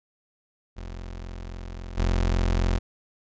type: tone with level steps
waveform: 30% pulse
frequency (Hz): 43.65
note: F1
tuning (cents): 0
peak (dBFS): -32 / -18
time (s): 0.76-2.79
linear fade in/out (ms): 20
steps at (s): 1.97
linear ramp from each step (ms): 20
effects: resampled to 16000 Hz